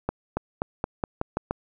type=accelerating click train; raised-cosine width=1 ms; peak=-11 dBFS; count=8; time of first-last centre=0.09-1.51 s; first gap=280 ms; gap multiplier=0.89; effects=none